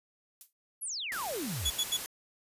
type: noise with exponential decay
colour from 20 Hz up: violet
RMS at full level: -42 dBFS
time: 0.41-0.53 s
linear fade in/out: 1 ms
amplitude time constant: 24 ms
type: exponential sweep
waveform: sine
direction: down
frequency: 12000 to 55 Hz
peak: -34 dBFS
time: 0.81-1.71 s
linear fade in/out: 20 ms
type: noise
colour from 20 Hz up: white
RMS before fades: -39 dBFS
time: 1.12-2.06 s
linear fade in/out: 0 ms
type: tone bursts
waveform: sawtooth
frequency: 3393 Hz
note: G#7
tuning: 36 cents sharp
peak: -24 dBFS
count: 3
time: 1.65-1.971 s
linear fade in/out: 10 ms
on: 55 ms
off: 78 ms
effects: resampled to 32000 Hz